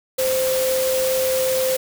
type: tone in noise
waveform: sine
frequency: 520 Hz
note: C5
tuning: 11 cents flat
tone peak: -18 dBFS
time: 0.18-1.77 s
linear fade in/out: 10 ms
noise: white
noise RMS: -26 dBFS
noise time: 0.18-1.77 s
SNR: +5 dB
effects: none